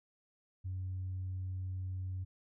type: tone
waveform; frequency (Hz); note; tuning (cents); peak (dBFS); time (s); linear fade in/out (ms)
sine; 93; F#2; +9; -35; 0.64-2.25; 20
effects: tanh soft clip ceiling -33 dBFS